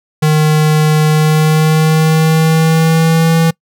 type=tone with pitch glide; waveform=square; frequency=153.9 to 164 Hz; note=D#3 to E3; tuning=-19 to -9 cents; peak=-8 dBFS; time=0.22-3.51 s; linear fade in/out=10 ms; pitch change=+110 cents; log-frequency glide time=1.08-3.38 s; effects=noise-tail reverb RT60 0.1 s tail -25 dB re dry